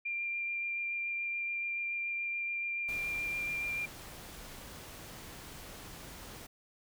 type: tone with vibrato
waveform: sine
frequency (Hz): 2384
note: D7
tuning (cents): +25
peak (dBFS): -33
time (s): 0.05-3.86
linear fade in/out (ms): 10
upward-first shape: sine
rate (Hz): 7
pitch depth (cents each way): 9
type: noise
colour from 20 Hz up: pink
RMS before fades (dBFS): -48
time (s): 2.88-6.47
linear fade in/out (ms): 10
effects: none